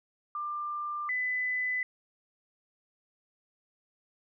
sine tone pair in turn, 1191 / 2003 Hz, D6 / B6, +24 / +24 cents, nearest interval major sixth, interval 900 cents, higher second, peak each -32 / -28 dBFS, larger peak second, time 0.35-1.09 / 1.09-1.83 s, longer neither, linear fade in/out 2 ms, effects none

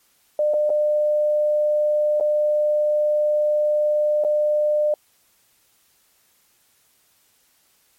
sine tone with dropouts, 600 Hz, D5, 37 cents sharp, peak -16 dBFS, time 0.39-4.94 s, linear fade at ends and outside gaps 2 ms, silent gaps 0.537-0.54 / 0.695-0.701 / 2.2-2.208 / 4.239-4.247 s, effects white hiss -61 dBFS RMS until 7.98 s + MP3 64 kbps

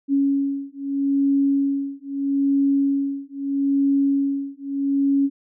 sine beating tone pair, 277.2 / 277.98 Hz, C#4 / C#4, 0 / +5 cents, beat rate 0.78 Hz, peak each -21 dBFS, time 0.08-5.3 s, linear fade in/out 50 ms, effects none

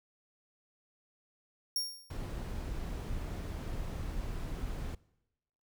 sawtooth tone with exponential decay, 5550 Hz, F8, 12 cents flat, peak -26 dBFS, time 1.76-2.17 s, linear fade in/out 2 ms, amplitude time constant 88 ms
brown noise, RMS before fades -38 dBFS, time 2.1-4.95 s, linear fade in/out 5 ms
effects noise-tail reverb RT60 0.9 s tail -22 dB re dry

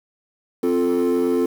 triangle chord, F major, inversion second, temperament equal, 261.6 / 349.2 / 440 Hz, C4 / F4 / A4, 0 / 0 / 0 cents, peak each -18 dBFS, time 0.63-1.46 s, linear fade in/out 5 ms, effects tanh soft clip ceiling -11 dBFS + 7-bit

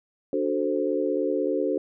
sine chord, D dominant seventh, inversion none, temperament equal, 293.7 / 370 / 440 / 523.3 Hz, D4 / F#4 / A4 / C5, 0 / 0 / 0 / 0 cents, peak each -28 dBFS, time 0.33-1.78 s, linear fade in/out 2 ms, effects none

